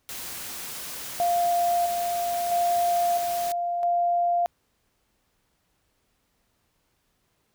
white noise, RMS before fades -36 dBFS, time 0.09-3.52 s, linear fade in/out 0 ms
sine tone with tremolo, 697 Hz, F5, 4 cents flat, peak -20 dBFS, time 1.2-4.46 s, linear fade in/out 0 ms, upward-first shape square, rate 0.76 Hz, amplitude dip 40%
effects pink hiss -71 dBFS RMS until 7.54 s

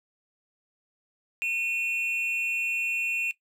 triangle tone pair together, 2460 / 2700 Hz, D#7 / E7, -20 / +41 cents, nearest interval major second, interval 161 cents, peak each -27 / -27 dBFS, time 1.42-3.31 s, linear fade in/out 0 ms, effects noise-tail reverb RT60 0.1 s tail -17 dB re dry

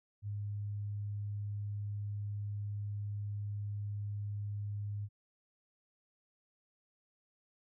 sine tone, 102.8 Hz, G#2, 17 cents flat, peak -36 dBFS, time 0.22-5.09 s, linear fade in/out 50 ms, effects none

